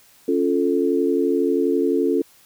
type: chord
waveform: sine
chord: Db augmented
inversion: none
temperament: equal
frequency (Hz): 277.2 / 349.2 / 440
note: Db4 / F4 / A4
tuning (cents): 0 / 0 / 0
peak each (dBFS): -21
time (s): 0.28-2.22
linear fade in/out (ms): 5
effects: white hiss -53 dBFS RMS until 2.45 s